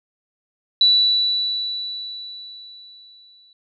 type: tone with exponential decay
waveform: sine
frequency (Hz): 3951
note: B7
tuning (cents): 0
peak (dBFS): -10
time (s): 0.81-3.53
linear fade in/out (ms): 2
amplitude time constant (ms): 590
effects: none